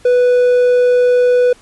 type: tone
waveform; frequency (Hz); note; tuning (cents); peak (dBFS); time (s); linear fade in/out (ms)
triangle; 493.9; B4; 0; -6; 0.05-1.53; 5
effects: pink hiss -46 dBFS RMS until 1.61 s + resampled to 24000 Hz